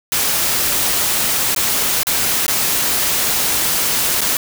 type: noise with dropouts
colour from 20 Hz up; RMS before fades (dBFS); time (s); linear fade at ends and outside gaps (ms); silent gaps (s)
white; -17; 0.12-4.37; 1; 1.548-1.562 / 2.032-2.069 / 2.465-2.48 / 4.208-4.215
effects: none